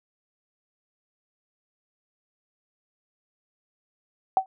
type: tone with exponential decay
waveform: sine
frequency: 762 Hz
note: G5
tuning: 49 cents flat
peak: -12 dBFS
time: 4.37-4.46 s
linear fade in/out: 1 ms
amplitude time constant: 19 ms
effects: none